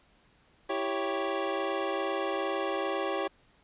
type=chord; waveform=25% pulse; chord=C# diminished; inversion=first; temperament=equal; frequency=329.6 / 392 / 554.4 Hz; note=E4 / G4 / C#5; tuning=0 / 0 / 0 cents; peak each=-32 / -29 / -29 dBFS; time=0.69-3.28 s; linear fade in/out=10 ms; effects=pink hiss -64 dBFS RMS until 3.63 s + resampled to 8000 Hz